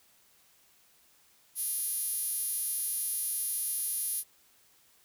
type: tone with high-pass filter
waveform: 5% pulse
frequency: 407 Hz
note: G#4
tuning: 35 cents flat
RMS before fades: -33 dBFS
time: 1.55-4.24 s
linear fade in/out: 50 ms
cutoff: 10000 Hz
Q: 4.2
effects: white hiss -64 dBFS RMS until 5.04 s